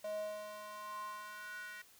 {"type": "tone with high-pass filter sweep", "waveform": "square", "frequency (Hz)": 210, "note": "G#3", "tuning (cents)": 19, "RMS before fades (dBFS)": -45, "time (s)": [0.04, 1.82], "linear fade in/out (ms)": 5, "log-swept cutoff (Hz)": [580, 1700], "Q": 6.3, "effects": ["white hiss -63 dBFS RMS until 1.99 s"]}